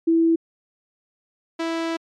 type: tone pair in turn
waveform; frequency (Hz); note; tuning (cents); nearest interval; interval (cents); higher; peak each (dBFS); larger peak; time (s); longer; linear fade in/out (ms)
sine / sawtooth; 329.6 / 329.6; E4 / E4; 0 / 0; unison; 0; neither; -14 / -19; first; 0.07-0.36 / 1.59-1.97; second; 10
effects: low-pass 5000 Hz 12 dB/octave + MP3 96 kbps